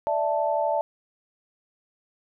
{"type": "chord", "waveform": "sine", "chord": "D suspended second", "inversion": "none", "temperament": "equal", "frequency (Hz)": [587.3, 659.3, 880], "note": ["D5", "E5", "A5"], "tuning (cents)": [0, 0, 0], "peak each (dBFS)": -26, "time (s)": [0.07, 0.81], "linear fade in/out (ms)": 0, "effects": []}